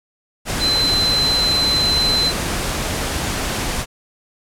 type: tone in noise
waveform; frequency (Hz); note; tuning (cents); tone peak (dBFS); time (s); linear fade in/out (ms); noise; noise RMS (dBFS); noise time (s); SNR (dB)
sine; 4062; B7; +48; -15; 0.59-2.33; 50; pink; -22; 0.45-3.86; +4
effects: low-pass 11000 Hz 12 dB/octave